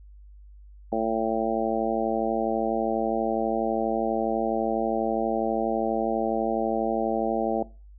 harmonic tone, 112.2 Hz, A2, 34 cents sharp, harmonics 2 / 3 / 4 / 5 / 6 / 7, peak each -30 / -30 / -30 / -30 / -30 / -30 dBFS, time 0.92-7.63 s, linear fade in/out 5 ms, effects noise-tail reverb RT60 0.3 s tail -18 dB re dry + added 50 Hz sine -45 dBFS peak until 7.98 s

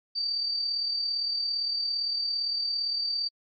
sine tone with amplitude modulation, 4628 Hz, D8, 26 cents flat, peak -23 dBFS, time 0.15-3.29 s, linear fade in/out 20 ms, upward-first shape sine, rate 37.6 Hz, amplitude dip 50%, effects tanh soft clip ceiling -23 dBFS + AAC 32 kbps

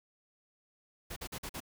pink noise bursts, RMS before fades -41 dBFS, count 5, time 1.1-1.604 s, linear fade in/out 10 ms, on 64 ms, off 46 ms, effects none

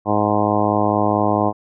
harmonic tone, 104.5 Hz, G#2, 11 cents sharp, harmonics 1 / 2 / 3 / 4 / 5 / 6 / 7 / 8 / 9 / 10, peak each -25 / -23 / -22 / -26 / -25 / -23 / -22 / -25 / -26 / -25 dBFS, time 0.05-1.53 s, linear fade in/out 50 ms, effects none

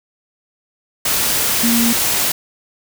sine tone in noise, 233.1 Hz, A#3, in tune, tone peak -14 dBFS, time 1.63-1.93 s, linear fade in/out 5 ms, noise white, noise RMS -17 dBFS, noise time 1.05-2.32 s, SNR 0 dB, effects none

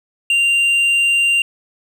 sine tone with hard clipping, 2780 Hz, F7, 9 cents flat, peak -13 dBFS, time 0.3-1.42 s, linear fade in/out 2 ms, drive 4 dB, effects none

